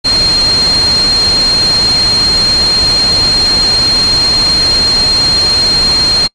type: tone in noise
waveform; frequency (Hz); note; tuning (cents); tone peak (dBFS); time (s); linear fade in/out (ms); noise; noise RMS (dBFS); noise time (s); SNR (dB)
sine; 4204; C8; +7; -7; 0.04-6.28; 20; pink; -18; 0.04-6.28; +8
effects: noise-tail reverb RT60 0.1 s tail -26 dB re dry + resampled to 22050 Hz